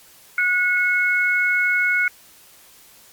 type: tone pair together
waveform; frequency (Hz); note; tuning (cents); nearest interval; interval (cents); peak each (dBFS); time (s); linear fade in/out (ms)
sine; 1457.4 / 2190; F#6 / C#7; -27 / -22; perfect fifth; 705; -19; 0.38-2.08; 2
effects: white hiss -49 dBFS RMS until 3.12 s + Opus 48 kbps